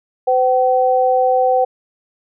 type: tone pair together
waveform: sine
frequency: 509.9 / 764 Hz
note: C5 / G5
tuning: -45 / -45 cents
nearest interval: perfect fifth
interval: 700 cents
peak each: -14 dBFS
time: 0.27-1.65 s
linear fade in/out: 10 ms
effects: none